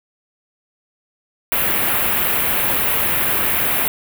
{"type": "band-stop noise", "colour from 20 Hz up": "white", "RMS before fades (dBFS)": -18, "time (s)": [1.52, 3.88], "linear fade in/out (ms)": 0, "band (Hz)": [2900, 12000], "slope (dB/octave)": 24, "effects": []}